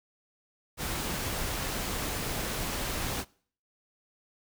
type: noise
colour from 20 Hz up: pink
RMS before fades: -33 dBFS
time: 0.77-3.25 s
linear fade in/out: 50 ms
effects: noise-tail reverb RT60 0.5 s tail -23 dB re dry